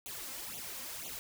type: noise with flanger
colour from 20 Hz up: white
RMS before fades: -43 dBFS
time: 0.06-1.19 s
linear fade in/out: 0 ms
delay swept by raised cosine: 0.29 to 3.79 ms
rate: 2 Hz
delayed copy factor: +0.9
effects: none